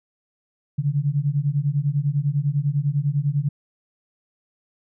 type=beating tone pair; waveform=sine; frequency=138.59 / 148.59 Hz; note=C#3 / D3; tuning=0 / +21 cents; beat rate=10 Hz; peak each=-22 dBFS; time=0.78-3.49 s; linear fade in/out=10 ms; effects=none